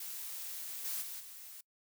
blue noise with level steps, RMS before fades -43 / -38 / -44 / -50 dBFS, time 0-1.61 s, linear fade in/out 5 ms, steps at 0.84 / 1.01 / 1.19 s, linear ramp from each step 20 ms, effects noise-tail reverb RT60 0.1 s tail -24 dB re dry

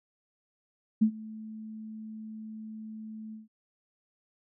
sine tone with ADSR envelope, 218.1 Hz, A3, 15 cents flat, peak -17 dBFS, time 1.01-3.48 s, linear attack 14 ms, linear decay 82 ms, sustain -22 dB, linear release 150 ms, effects none

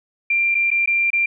sine tone with dropouts, 2375 Hz, D7, 19 cents sharp, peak -15 dBFS, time 0.3-1.26 s, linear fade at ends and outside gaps 5 ms, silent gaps 0.546-0.55 / 0.705-0.713 / 0.86-0.874 / 1.104-1.131 s, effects none

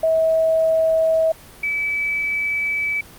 sine tone pair in turn, 645 / 2299 Hz, E5 / D7, -38 / -37 cents, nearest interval octave + minor seventh, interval 2201 cents, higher second, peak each -14 / -19 dBFS, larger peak first, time 0.03-1.32 / 1.63-3.01 s, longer second, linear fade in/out 5 ms, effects pink hiss -43 dBFS RMS until 3.18 s + Opus 32 kbps

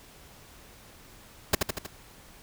pink noise with echo, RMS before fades -20 dBFS, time 1.53-1.55 s, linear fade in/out 5 ms, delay 79 ms, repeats 4, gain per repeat -4 dB, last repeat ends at 1.866 s, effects pink hiss -52 dBFS RMS until 2.42 s

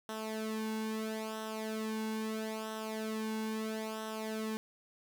sawtooth tone with flanger, 218.9 Hz, A3, 9 cents flat, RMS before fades -38 dBFS, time 0.09-4.57 s, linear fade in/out 0 ms, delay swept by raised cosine 0.43 to 1.63 ms, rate 0.76 Hz, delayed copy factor -0.75, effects 10-bit

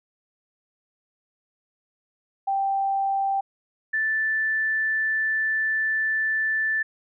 sine tone pair in turn, 784 / 1760 Hz, G5 / A6, 0 / 0 cents, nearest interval octave + major second, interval 1400 cents, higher second, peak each -21 dBFS, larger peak neither, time 2.47-3.41 / 3.93-6.83 s, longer second, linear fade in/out 10 ms, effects none

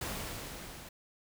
pink noise with level ramp, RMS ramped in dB -37 to -49 dBFS, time 0.01-0.89 s, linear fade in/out 5 ms, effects none

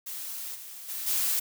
blue noise with level steps, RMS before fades -37 / -43 / -35 / -27 dBFS, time 0.06-1.4 s, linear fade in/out 10 ms, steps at 0.54 / 0.88 / 1.06 s, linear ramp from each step 20 ms, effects none

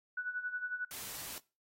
sine tone with tremolo, 1480 Hz, F#6, in tune, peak -33 dBFS, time 0.17-0.85 s, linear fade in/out 5 ms, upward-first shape sine, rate 11 Hz, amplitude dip 75%
white noise, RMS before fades -44 dBFS, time 0.91-1.38 s, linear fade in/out 0 ms
effects noise-tail reverb RT60 0.3 s tail -21 dB re dry + AAC 48 kbps

